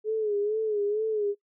sine tone with vibrato, 423.5 Hz, G#4, 34 cents sharp, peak -24 dBFS, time 0.04-1.35 s, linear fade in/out 50 ms, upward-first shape sine, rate 2.2 Hz, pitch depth 73 cents each way, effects noise-tail reverb RT60 0.1 s tail -22 dB re dry

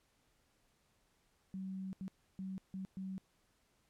sine tone bursts at uneven times, 190 Hz, F#3, 46 cents sharp, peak -40 dBFS, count 5, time 1.54-1.93 / 2.01-2.08 / 2.39-2.58 / 2.74-2.85 / 2.97-3.18 s, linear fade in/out 0 ms, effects pink hiss -75 dBFS RMS until 3.89 s + low-pass 12000 Hz 12 dB/octave

